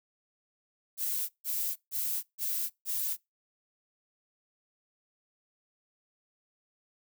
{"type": "noise bursts", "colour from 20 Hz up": "violet", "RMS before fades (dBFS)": -32, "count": 5, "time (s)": [0.97, 3.17], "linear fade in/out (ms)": 50, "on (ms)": 320, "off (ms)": 150, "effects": ["noise-tail reverb RT60 0.2 s tail -24 dB re dry"]}